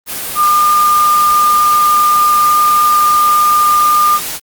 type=tone in noise; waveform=sine; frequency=1207 Hz; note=D6; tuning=47 cents sharp; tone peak=-7 dBFS; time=0.35-4.2 s; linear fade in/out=50 ms; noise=white; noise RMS=-21 dBFS; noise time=0.06-4.4 s; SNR=+11 dB; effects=Opus 32 kbps